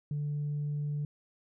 sine tone, 146.83 Hz, D3, in tune, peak -29 dBFS, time 0.11-1.05 s, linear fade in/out 2 ms, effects tanh soft clip ceiling -28 dBFS

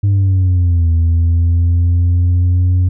sine linear two-way sweep, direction down then up, 101.1 to 82.41 to 90.9 Hz, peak -6 dBFS, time 0.03-2.89 s, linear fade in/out 10 ms, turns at 0.9 s, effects tanh soft clip ceiling -8 dBFS

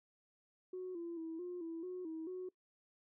sine tone with pitch steps, 368.1 / 339.5 / 325.3 / 356.2 / 329.6 / 364.4 / 321.2 / 367.5 Hz, F#4 / F4 / E4 / F4 / E4 / F#4 / E4 / F#4, -9 / -49 / -23 / +34 / 0 / -26 / -45 / -12 cents, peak -40 dBFS, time 0.73-2.49 s, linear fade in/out 5 ms, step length 220 ms, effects noise-tail reverb RT60 0.1 s tail -23 dB re dry + tanh soft clip ceiling -37 dBFS

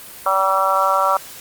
harmonic tone, 192 Hz, G3, 36 cents flat, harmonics 3 / 4 / 5 / 6 / 7, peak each -21 / -22 / -21 / -19 / -19 dBFS, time 0.26-1.17 s, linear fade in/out 2 ms, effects white hiss -37 dBFS RMS until 1.4 s + Opus 32 kbps

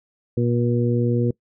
harmonic tone, 119.9 Hz, A#2, 49 cents sharp, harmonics 1 / 2 / 3 / 4, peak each -20 / -23 / -25 / -26 dBFS, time 0.37-1.31 s, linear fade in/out 5 ms, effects noise-tail reverb RT60 0.1 s tail -23 dB re dry

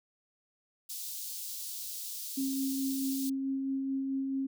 white high-pass noise, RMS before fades -40 dBFS, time 0.89-3.3 s, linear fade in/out 10 ms, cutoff 3800 Hz, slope 24 dB/octave
sine tone with tremolo, 269.5 Hz, C#4, 49 cents flat, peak -29 dBFS, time 2.37-4.47 s, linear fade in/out 10 ms, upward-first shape sine, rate 4.6 Hz, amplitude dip 25%
effects none

